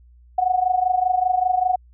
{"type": "tone with amplitude modulation", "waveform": "sine", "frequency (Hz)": 736, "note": "F#5", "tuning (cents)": -9, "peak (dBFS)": -13, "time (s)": [0.38, 1.76], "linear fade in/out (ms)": 5, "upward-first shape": "sine", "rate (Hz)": 25.1, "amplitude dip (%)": 80, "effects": ["added 60 Hz sine -47 dBFS peak until 1.93 s"]}